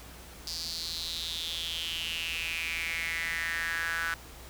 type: tone with high-pass filter sweep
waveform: sawtooth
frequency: 165.9 Hz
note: E3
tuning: 11 cents sharp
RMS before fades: -34 dBFS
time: 0.47-4.14 s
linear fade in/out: 2 ms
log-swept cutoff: 4800 to 1500 Hz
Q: 6.5
effects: added 60 Hz sine -49 dBFS peak until 4.49 s + pink hiss -49 dBFS RMS until 4.49 s